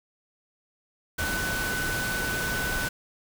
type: tone in noise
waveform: sine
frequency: 1500 Hz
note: F#6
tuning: 23 cents sharp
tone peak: -29 dBFS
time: 1.18-2.89 s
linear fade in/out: 10 ms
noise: pink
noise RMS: -31 dBFS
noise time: 1.18-2.89 s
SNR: -1 dB
effects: none